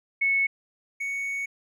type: tone pair in turn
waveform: sine / triangle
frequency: 2204 / 2224 Hz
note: C#7 / C#7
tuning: -11 / +5 cents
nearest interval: unison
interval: 16 cents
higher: second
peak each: -20 / -26 dBFS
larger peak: first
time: 0.21-0.47 / 1-1.46 s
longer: second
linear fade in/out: 10 ms
effects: none